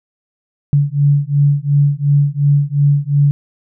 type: beating tone pair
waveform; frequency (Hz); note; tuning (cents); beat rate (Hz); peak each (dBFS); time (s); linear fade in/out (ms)
sine; 142 / 144.8; C#3 / D3; +42 / -24; 2.8; -13; 0.73-3.31; 0
effects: none